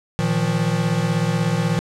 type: chord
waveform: square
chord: Bb suspended fourth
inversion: none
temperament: equal with one note detuned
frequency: 116.54 / 158.28 / 174.61 Hz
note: Bb2 / Eb3 / F3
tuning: 0 / +30 / 0 cents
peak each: -25 / -22 / -23 dBFS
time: 0.19-1.79 s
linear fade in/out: 0 ms
effects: low-pass 9000 Hz 12 dB/octave